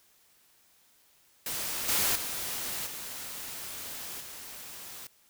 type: noise with level steps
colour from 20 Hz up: white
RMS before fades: -34 / -27 / -35 / -40 / -44 dBFS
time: 1.46-5.07 s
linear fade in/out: 2 ms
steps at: 1.88 / 2.15 / 2.86 / 4.2 s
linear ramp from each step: 10 ms
effects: white hiss -64 dBFS RMS until 5.29 s